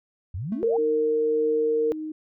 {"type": "exponential sweep", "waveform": "sine", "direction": "up", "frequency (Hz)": [77.78, 840], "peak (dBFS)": -28, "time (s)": [0.34, 0.77], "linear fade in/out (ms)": 5}
{"type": "tone with exponential decay", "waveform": "triangle", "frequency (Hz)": 220, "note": "A3", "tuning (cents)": 0, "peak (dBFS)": -25, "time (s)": [0.52, 0.87], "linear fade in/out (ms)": 2, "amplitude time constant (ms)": 74}
{"type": "tone", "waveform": "sine", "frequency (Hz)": 460, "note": "A#4", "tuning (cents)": -23, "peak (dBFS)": -20, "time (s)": [0.63, 1.92], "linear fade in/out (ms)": 0}
{"type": "tone with tremolo", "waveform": "sine", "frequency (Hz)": 310.9, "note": "D#4", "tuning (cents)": -1, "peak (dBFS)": -29, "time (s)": [0.78, 2.12], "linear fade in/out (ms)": 5, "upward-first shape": "triangle", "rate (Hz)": 1.8, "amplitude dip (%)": 40}
{"effects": []}